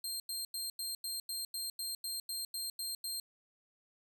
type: tone bursts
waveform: 20% pulse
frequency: 4186 Hz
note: C8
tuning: in tune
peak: -31 dBFS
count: 13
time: 0.04-3.2 s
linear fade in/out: 2 ms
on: 160 ms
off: 90 ms
effects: none